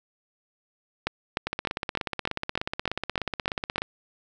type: two click trains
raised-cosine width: 0.3 ms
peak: -12 / -9 dBFS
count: 40 / 10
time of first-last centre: 1.47-3.819 / 1.07-3.781 s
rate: 16.6 / 3.32 Hz
effects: none